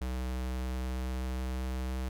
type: tone with pitch glide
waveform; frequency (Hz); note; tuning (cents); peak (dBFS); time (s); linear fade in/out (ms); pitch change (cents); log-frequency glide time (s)
square; 63.4 to 64.1; B1 to C2; +46 to -35; -33; 0.01-2.09; 5; +19; 0.36-1.82
effects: none